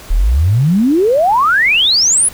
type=exponential sweep; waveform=sine; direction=up; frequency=34.84 to 10860 Hz; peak=-8 dBFS; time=0.1-2.29 s; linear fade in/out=10 ms; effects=pink hiss -35 dBFS RMS until 2.33 s